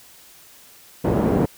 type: band-pass noise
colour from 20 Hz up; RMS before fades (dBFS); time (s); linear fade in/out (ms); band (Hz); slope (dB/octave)
pink; -19; 1.04-1.46; 10; 120 to 550; 12
effects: white hiss -48 dBFS RMS until 1.57 s